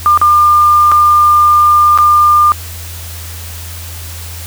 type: tone with dropouts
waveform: sine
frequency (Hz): 1200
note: D6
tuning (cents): +37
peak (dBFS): -4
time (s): 0.06-2.52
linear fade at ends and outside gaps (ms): 0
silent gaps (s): 0.175-0.215 / 0.916-0.92 / 1.976-1.986
effects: added 84 Hz sine -25 dBFS peak until 4.46 s + white hiss -29 dBFS RMS until 4.46 s